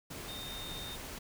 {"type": "tone in noise", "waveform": "sine", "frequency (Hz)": 3668, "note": "A#7", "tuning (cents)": -29, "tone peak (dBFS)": -43, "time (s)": [0.28, 0.96], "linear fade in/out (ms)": 10, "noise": "pink", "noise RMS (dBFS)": -44, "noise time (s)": [0.1, 1.19], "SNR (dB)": -2, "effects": []}